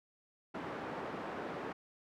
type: band-pass noise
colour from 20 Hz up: pink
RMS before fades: -42 dBFS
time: 0.54-1.73 s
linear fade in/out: 10 ms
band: 250 to 1400 Hz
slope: 12 dB/octave
effects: none